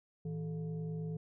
sine tone with frequency modulation, 161.2 Hz, E3, 38 cents flat, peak -36 dBFS, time 0.25-1.17 s, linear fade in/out 5 ms, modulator 273 Hz, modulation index 0.65, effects none

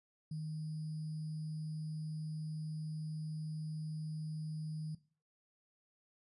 sine tone with sample-and-hold, 155.56 Hz, D#3, in tune, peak -38 dBFS, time 0.31-4.95 s, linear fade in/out 5 ms, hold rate 4900 Hz, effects noise-tail reverb RT60 0.4 s tail -18 dB re dry + resampled to 24000 Hz

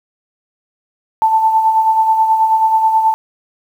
sine tone with tremolo, 884 Hz, A5, 8 cents sharp, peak -7 dBFS, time 1.22-3.14 s, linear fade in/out 0 ms, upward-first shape sine, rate 9.3 Hz, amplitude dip 50%, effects 7-bit

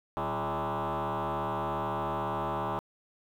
sine tone with frequency modulation, 113.9 Hz, A#2, 40 cents flat, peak -27 dBFS, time 0.17-2.79 s, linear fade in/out 0 ms, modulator 151 Hz, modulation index 7.4, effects tanh soft clip ceiling -28 dBFS + 10-bit

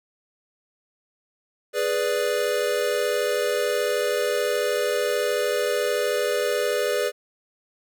square chord, G# diminished, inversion none, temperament equal, 415.3 / 493.9 / 587.3 Hz, G#4 / B4 / D5, 0 / 0 / 0 cents, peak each -27 / -26 / -27 dBFS, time 1.73-7.12 s, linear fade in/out 50 ms, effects none

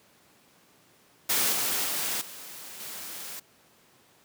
white noise with level steps, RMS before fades -25 / -28 / -30 / -43 / -39 dBFS, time 1.29-3.4 s, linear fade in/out 10 ms, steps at 1.52 / 1.84 / 2.21 / 2.8 s, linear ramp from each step 5 ms, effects pink hiss -60 dBFS RMS until 4.24 s + high-pass 150 Hz 12 dB/octave

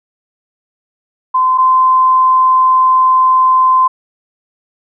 sine tone pair in turn, 1029 / 1033.9 Hz, C6 / C6, -29 / -21 cents, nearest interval unison, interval 8 cents, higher second, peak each -8 / -6 dBFS, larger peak second, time 1.34-1.58 / 1.58-3.88 s, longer second, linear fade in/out 10 ms, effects none

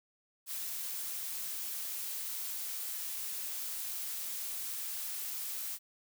blue noise, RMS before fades -39 dBFS, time 0.46-5.79 s, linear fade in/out 50 ms, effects none

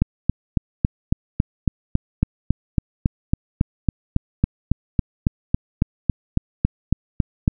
click train, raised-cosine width 5 ms, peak -3 dBFS, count 28, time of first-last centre 0.02-7.479 s, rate 3.62 Hz, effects none

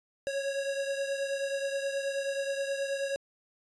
square beating tone pair, 550 / 559.4 Hz, C#5 / C#5, -14 / +16 cents, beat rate 9.4 Hz, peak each -32 / -38 dBFS, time 0.27-3.16 s, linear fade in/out 0 ms, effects resampled to 22050 Hz

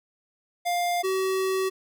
square tone pair in turn, 702 / 379.7 Hz, F5 / F#4, +9 / +45 cents, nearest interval major seventh, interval 1064 cents, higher first, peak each -24 dBFS, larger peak neither, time 0.65-1.03 / 1.03-1.7 s, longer second, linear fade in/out 20 ms, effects none

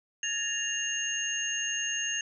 sine tone cluster, 1689 / 1820 / 2802 / 6470 Hz, G#6 / A#6 / F7 / G#8, +29 / -42 / +5 / -46 cents, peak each -38 / -38 / -32 / -33 dBFS, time 0.23-2.21 s, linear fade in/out 2 ms, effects none

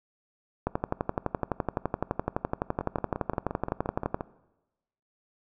two click trains, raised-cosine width 1 ms, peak -12 / -17 dBFS, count 42 / 9, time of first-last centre 0.67-4.145 / 2.81-4.209 s, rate 11.8 / 5.72 Hz, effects noise-tail reverb RT60 1.0 s tail -19 dB re dry

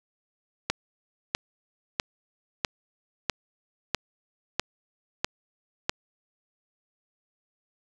click train, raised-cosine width 0.2 ms, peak -6 dBFS, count 9, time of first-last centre 0.7-5.895 s, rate 1.54 Hz, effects none

